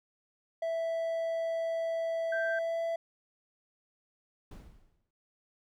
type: tone with pitch glide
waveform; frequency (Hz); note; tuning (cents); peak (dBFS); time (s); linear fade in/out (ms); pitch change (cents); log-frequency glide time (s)
triangle; 659.3 to 665.4; E5 to E5; 0 to +16; -28; 0.62-2.96; 5; +16; 2.42-2.81
type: tone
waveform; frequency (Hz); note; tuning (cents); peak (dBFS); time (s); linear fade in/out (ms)
sine; 1568; G6; 0; -32; 2.32-2.59; 5
type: noise with exponential decay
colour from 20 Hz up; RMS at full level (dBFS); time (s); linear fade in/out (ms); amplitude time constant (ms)
brown; -42; 4.51-5.11; 5; 130
effects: none